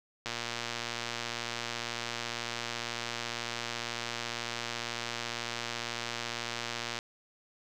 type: click train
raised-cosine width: 0.2 ms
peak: -17 dBFS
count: 795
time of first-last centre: 0.26-6.989 s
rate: 118 Hz
effects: none